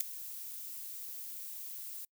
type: noise with ADSR envelope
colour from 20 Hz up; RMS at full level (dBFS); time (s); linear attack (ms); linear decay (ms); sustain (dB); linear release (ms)
violet; -25; 0-2.05; 8; 3; -19; 4
effects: noise-tail reverb RT60 0.1 s tail -26 dB re dry